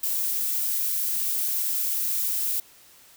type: noise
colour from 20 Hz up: violet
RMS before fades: -26 dBFS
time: 0.03-2.6 s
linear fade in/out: 5 ms
effects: white hiss -53 dBFS RMS until 3.16 s